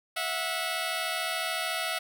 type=tone pair together; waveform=10% pulse; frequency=656 / 729.8 Hz; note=E5 / F#5; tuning=-9 / -24 cents; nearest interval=major second; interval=185 cents; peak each=-23 / -24 dBFS; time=0.16-1.99 s; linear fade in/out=10 ms; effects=none